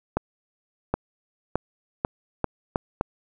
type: accelerating click train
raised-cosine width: 1 ms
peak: -8 dBFS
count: 7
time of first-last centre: 0.17-3.011 s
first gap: 770 ms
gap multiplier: 0.8
effects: none